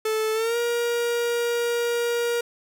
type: tone with pitch glide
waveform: 45% pulse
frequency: 436.8 to 473.6 Hz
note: A4 to A#4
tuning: -13 to +27 cents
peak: -22 dBFS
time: 0.05-2.41 s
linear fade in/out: 5 ms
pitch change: +140 cents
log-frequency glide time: 0.33-0.57 s
effects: none